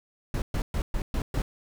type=noise bursts; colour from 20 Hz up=brown; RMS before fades=-27 dBFS; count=6; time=0.34-1.42 s; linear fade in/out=2 ms; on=80 ms; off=120 ms; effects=none